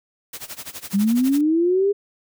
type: noise with tremolo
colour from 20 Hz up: white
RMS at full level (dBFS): -32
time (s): 0.33-1.41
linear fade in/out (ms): 5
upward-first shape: sine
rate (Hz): 12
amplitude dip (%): 90
type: linear sweep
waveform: sine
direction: up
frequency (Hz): 190.6 to 410.6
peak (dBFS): -15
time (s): 0.93-1.93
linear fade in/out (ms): 20
effects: none